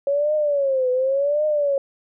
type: tone with vibrato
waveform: sine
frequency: 554.4 Hz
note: C#5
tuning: in tune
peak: -17 dBFS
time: 0.07-1.78 s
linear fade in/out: 2 ms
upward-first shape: triangle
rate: 0.9 Hz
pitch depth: 180 cents each way
effects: none